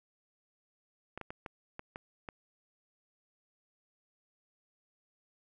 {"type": "clicks", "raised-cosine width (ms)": 0.5, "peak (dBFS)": -26, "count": 7, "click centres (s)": [1.176, 1.213, 1.305, 1.462, 1.794, 1.959, 2.288], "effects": []}